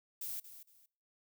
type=noise with echo; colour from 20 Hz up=violet; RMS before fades=-41 dBFS; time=0.21-0.4 s; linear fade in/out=5 ms; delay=230 ms; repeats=2; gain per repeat=-12 dB; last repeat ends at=0.86 s; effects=noise-tail reverb RT60 0.5 s tail -23 dB re dry